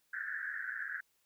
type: band-pass noise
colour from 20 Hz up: pink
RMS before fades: -40 dBFS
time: 0.13-1.01 s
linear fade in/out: 10 ms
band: 1500 to 1800 Hz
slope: 96 dB/octave
effects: white hiss -75 dBFS RMS until 1.25 s